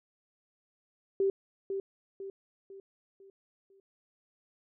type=tone with echo; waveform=sine; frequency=390 Hz; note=G4; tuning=9 cents flat; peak=-24 dBFS; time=1.2-1.3 s; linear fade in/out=2 ms; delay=500 ms; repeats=5; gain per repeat=-7 dB; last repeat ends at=3.8 s; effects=none